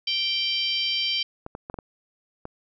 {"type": "harmonic tone", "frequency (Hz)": 782, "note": "G5", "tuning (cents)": -4, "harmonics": [3, 4, 5, 6, 7], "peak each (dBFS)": [-32, -25, -35, -29, -36], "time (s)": [0.07, 1.23], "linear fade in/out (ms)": 5}
{"type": "clicks", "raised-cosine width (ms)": 1, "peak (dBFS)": -21, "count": 6, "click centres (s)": [1.464, 1.551, 1.699, 1.742, 1.788, 2.454]}
{"effects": []}